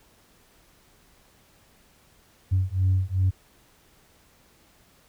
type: beating tone pair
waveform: sine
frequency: 92.5 / 95.1 Hz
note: F#2 / F#2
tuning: 0 / +48 cents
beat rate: 2.6 Hz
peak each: -22 / -22 dBFS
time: 2.51-3.31 s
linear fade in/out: 20 ms
effects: tanh soft clip ceiling -15 dBFS + pink hiss -59 dBFS RMS until 5.08 s